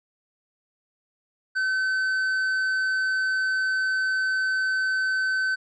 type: tone with tanh clipping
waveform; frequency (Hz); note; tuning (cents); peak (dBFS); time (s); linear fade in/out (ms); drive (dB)
sine; 1528; G6; -45; -23; 1.55-5.56; 20; 6
effects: none